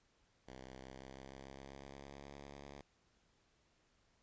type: tone with pitch glide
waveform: 5% pulse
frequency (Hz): 65 to 70.47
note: C2 to C#2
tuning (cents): -11 to +29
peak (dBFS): -40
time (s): 0.47-2.82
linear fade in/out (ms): 10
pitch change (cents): +140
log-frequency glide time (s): 0.64-2.35
effects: pink hiss -75 dBFS RMS until 4.22 s + resampled to 16000 Hz